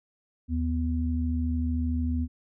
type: tone pair together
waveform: sine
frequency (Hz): 77.83 / 246.9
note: D#2 / B3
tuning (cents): +1 / 0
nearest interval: octave + minor sixth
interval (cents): 1999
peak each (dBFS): -26 / -29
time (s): 0.48-2.28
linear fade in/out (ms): 50
effects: none